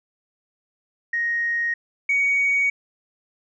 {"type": "tone pair in turn", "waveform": "sine", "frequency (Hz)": [1871, 2244], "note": ["A#6", "C#7"], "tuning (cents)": [6, 21], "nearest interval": "minor third", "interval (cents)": 315, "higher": "second", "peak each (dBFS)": [-20, -16], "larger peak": "second", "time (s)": [[1.13, 1.74], [2.09, 2.7]], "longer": "neither", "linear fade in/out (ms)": 5, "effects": ["tanh soft clip ceiling -13 dBFS"]}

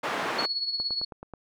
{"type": "band-pass noise", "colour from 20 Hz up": "white", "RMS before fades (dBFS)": -30, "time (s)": [0.03, 0.46], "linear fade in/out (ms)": 10, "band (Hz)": [250, 1600], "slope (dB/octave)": 12}
{"type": "tone with tremolo", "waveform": "sine", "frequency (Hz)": 4373, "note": "C#8", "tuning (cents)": -24, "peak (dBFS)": -24, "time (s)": [0.38, 1.05], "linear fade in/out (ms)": 10, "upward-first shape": "triangle", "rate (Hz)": 17, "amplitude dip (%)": 70}
{"type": "click train", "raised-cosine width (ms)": 1, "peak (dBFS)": -26, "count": 6, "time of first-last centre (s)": [0.8, 1.337], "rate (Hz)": 9.31}
{"effects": []}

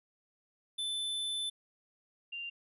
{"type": "tone pair in turn", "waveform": ["square", "sine"], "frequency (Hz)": [3520, 2784], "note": ["A7", "F7"], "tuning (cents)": [0, -6], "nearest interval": "major third", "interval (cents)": 406, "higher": "first", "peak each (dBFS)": [-34, -38], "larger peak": "first", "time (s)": [[0.78, 1.5], [2.32, 2.5]], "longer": "first", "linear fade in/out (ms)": 10, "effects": ["resampled to 32000 Hz"]}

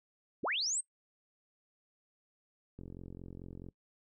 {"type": "linear sweep", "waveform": "sine", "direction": "up", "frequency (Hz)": [96.1, 8670], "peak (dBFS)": -31, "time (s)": [0.43, 0.81], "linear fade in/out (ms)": 10}
{"type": "click train", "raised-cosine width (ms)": 3, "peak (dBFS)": -34, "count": 41, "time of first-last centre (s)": [2.79, 3.687], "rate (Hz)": 44.6}
{"effects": ["noise-tail reverb RT60 0.1 s tail -22 dB re dry"]}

